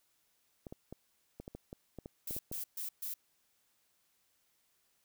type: clicks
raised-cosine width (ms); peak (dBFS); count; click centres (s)
2; -31; 12; 0.668 / 0.725 / 0.926 / 1.4 / 1.479 / 1.55 / 1.729 / 1.987 / 2.059 / 2.309 / 2.365 / 2.515
type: noise bursts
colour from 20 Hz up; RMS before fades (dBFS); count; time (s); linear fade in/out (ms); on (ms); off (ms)
violet; -40; 4; 2.27-3.14; 5; 120; 130
effects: white hiss -75 dBFS RMS until 5.04 s